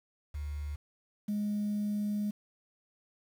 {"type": "tone pair in turn", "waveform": "sine", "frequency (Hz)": [73.42, 207.7], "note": ["D2", "G#3"], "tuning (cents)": [0, 0], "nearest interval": "octave + tritone", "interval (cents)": 1800, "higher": "second", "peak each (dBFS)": [-34, -28], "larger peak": "second", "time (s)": [[0.34, 0.76], [1.28, 2.31]], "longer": "second", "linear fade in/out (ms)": 10, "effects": ["tanh soft clip ceiling -27 dBFS", "9-bit"]}